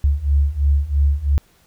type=beating tone pair; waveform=sine; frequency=69.5 / 72.5 Hz; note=C#2 / D2; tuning=+5 / -22 cents; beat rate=3 Hz; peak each=-18 / -16 dBFS; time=0.04-1.38 s; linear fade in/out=0 ms; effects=pink hiss -56 dBFS RMS until 1.66 s